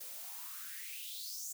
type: noise with high-pass filter sweep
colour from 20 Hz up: blue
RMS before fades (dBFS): -45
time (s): 0-1.53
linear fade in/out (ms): 10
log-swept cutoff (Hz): 450 to 7200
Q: 5.3
effects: none